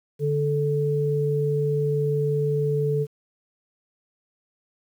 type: tone pair together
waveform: sine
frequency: 146.1 / 437 Hz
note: D3 / A4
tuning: -9 / -12 cents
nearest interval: octave + perfect fifth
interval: 1897 cents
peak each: -23 dBFS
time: 0.19-3.07 s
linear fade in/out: 50 ms
effects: 9-bit